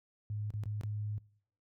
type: tone with dropouts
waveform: sine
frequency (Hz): 105.1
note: G#2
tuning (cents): +21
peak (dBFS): -34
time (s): 0.3-1.18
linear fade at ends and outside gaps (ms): 0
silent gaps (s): 0.504-0.538 / 0.636-0.657 / 0.811-0.835
effects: noise-tail reverb RT60 0.6 s tail -23 dB re dry + high-pass 60 Hz 12 dB/octave